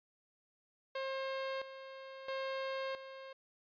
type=tone with tremolo; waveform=sawtooth; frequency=534 Hz; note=C5; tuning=35 cents sharp; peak=-33 dBFS; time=0.95-3.33 s; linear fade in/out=5 ms; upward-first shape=square; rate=0.75 Hz; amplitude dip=70%; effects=resampled to 11025 Hz